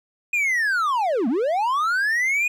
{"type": "linear two-way sweep", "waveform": "triangle", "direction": "down then up", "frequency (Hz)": [2489, 209.8, 2489], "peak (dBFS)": -17, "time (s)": [0.33, 2.48], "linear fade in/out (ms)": 5, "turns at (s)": 1.28, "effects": []}